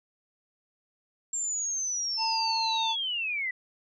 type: linear sweep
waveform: sine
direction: down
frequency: 7440 to 1953 Hz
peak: -28 dBFS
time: 1.33-3.51 s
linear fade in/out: 5 ms
type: harmonic tone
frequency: 897 Hz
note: A5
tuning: 33 cents sharp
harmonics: 1 / 3 / 5 / 7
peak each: -28 / -38 / -42 / -45 dBFS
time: 2.17-2.96 s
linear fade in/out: 50 ms
effects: none